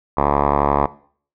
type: tone with low-pass filter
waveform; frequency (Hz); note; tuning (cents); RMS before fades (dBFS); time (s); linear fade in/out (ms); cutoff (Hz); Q
5% pulse; 71.5; D2; -46; -17; 0.17-0.86; 5; 1100; 3.9
effects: noise-tail reverb RT60 0.5 s tail -19 dB re dry